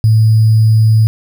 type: tone with sample-and-hold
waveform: sine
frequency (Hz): 110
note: A2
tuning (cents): 0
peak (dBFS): -5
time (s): 0.04-1.07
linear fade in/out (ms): 0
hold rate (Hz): 4900
effects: none